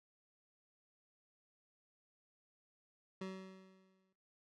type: tone with exponential decay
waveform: 25% pulse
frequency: 189.2 Hz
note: F#3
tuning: 39 cents sharp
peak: -37 dBFS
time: 3.21-4.13 s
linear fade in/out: 5 ms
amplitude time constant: 200 ms
effects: noise-tail reverb RT60 0.6 s tail -22 dB re dry + low-pass 5000 Hz 12 dB/octave